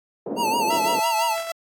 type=band-pass noise; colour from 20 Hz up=white; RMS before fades=-29 dBFS; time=0.26-1 s; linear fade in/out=5 ms; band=200 to 570 Hz; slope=24 dB/octave
type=tone with vibrato; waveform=square; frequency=906 Hz; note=A#5; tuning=50 cents flat; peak=-21 dBFS; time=0.36-1.37 s; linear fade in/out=50 ms; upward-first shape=sine; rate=5.9 Hz; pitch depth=89 cents each way
type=tone with tremolo; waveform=sawtooth; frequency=664 Hz; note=E5; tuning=12 cents sharp; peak=-20 dBFS; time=0.7-1.52 s; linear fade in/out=5 ms; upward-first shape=sine; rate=6.3 Hz; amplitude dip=55%
effects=AAC 64 kbps

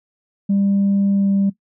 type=tone with pitch glide; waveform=sine; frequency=198.6 to 197.23 Hz; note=G3 to G3; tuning=+23 to +11 cents; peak=-12 dBFS; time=0.49-1.5 s; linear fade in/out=10 ms; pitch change=-12 cents; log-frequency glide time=1.12-1.29 s; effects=noise-tail reverb RT60 0.1 s tail -17 dB re dry + tanh soft clip ceiling -11 dBFS

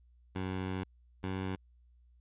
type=tone pair in turn; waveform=15% pulse; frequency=93.6 / 94.52 Hz; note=F#2 / F#2; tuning=+20 / +37 cents; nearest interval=unison; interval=17 cents; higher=second; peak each=-28 dBFS; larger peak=neither; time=0.35-0.84 / 1.23-1.56 s; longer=first; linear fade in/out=10 ms; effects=added 60 Hz sine -60 dBFS peak until 2.2 s + resampled to 8000 Hz

